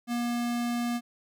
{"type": "tone", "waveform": "square", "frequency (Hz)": 238.9, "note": "A#3", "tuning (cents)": 43, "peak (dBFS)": -28, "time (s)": [0.07, 1.01], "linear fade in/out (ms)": 50, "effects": []}